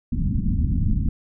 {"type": "low-pass noise", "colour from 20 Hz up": "pink", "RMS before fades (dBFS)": -21, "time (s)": [0.12, 1.09], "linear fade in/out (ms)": 5, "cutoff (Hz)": 250, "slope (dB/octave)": 48, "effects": []}